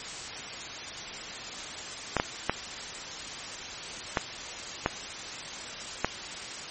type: clicks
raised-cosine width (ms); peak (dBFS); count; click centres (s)
0.5; -8; 6; 2.167 / 2.199 / 2.496 / 4.172 / 4.861 / 6.046
effects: white hiss -38 dBFS RMS until 6.7 s + MP3 32 kbps